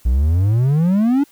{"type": "exponential sweep", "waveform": "triangle", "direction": "up", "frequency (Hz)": [57.3, 294], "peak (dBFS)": -10, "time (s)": [0.05, 1.24], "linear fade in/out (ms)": 10, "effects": ["white hiss -52 dBFS RMS until 1.31 s"]}